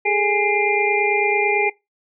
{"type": "tone cluster", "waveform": "sine", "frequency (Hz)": [407.6, 436.6, 827, 2086, 2398], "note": ["G#4", "A4", "G#5", "C7", "D7"], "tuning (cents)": [-32, -13, -8, -6, 36], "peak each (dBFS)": [-22, -26, -22, -23, -21], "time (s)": [0.05, 1.7], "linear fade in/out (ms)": 10, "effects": ["noise-tail reverb RT60 0.2 s tail -21 dB re dry"]}